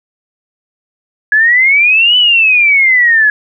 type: exponential two-way sweep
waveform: sine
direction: up then down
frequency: 1681 to 3010 to 1681 Hz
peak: -5 dBFS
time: 1.32-3.3 s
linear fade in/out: 2 ms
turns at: 2.17 s
effects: none